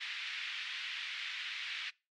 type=band-pass noise; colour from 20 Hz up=pink; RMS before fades=-41 dBFS; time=0-1.91 s; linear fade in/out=20 ms; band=1900 to 3600 Hz; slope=24 dB/octave; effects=noise-tail reverb RT60 0.3 s tail -24 dB re dry + MP3 64 kbps